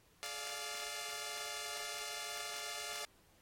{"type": "chord", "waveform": "5% pulse", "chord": "D diminished", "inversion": "second", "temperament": "equal with one note detuned", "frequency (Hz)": [426, 587.3, 698.5], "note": ["Ab4", "D5", "F5"], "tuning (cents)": [44, 0, 0], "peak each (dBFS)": [-37, -35, -33], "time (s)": [0.23, 3.05], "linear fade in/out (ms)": 0, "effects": ["pink hiss -69 dBFS RMS until 3.41 s", "AAC 48 kbps"]}